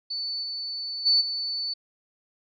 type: tone with level steps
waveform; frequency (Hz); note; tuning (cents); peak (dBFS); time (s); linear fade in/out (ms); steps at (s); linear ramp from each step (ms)
sine; 4490; C#8; +21; -28 / -30 / -17 / -27; 0.1-1.74; 10; 0.42 / 1.05 / 1.2; 20
effects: none